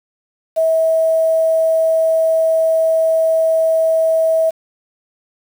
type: tone with quantisation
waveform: sine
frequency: 647 Hz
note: E5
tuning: 32 cents flat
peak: -11 dBFS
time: 0.56-4.51 s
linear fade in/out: 20 ms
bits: 6
effects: none